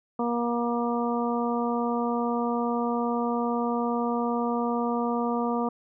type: harmonic tone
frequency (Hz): 237.6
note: A#3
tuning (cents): +33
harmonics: 1 / 2 / 3 / 4 / 5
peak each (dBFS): -27 / -30 / -32 / -33 / -34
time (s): 0.19-5.69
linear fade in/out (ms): 5
effects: none